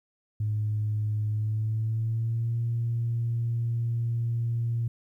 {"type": "tone with pitch glide", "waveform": "sine", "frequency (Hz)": [106.5, 116.81], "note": ["G#2", "A#2"], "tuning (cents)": [44, 4], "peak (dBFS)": -24, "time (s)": [0.4, 4.88], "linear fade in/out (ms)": 5, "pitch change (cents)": 160, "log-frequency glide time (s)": [1.29, 2.58], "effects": ["tanh soft clip ceiling -20 dBFS", "11-bit"]}